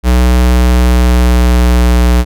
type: tone with pitch glide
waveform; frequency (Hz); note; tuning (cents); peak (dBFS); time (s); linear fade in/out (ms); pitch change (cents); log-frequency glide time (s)
square; 61.74 to 60.71; B1 to B1; 0 to -29; -6; 0.03-2.25; 50; -29; 0.36-1.85
effects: none